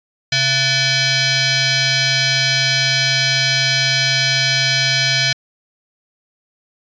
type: tone with frequency modulation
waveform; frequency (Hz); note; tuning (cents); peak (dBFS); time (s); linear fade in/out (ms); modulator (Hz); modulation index
sine; 943; A#5; +20; -13; 0.32-5.33; 5; 810; 5.6
effects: resampled to 16000 Hz